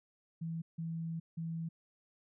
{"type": "tone bursts at uneven times", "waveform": "sine", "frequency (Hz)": 164.4, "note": "E3", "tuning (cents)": -4, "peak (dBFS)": -36, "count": 3, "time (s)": [[0.41, 0.62], [0.78, 1.2], [1.37, 1.69]], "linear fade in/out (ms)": 10, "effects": []}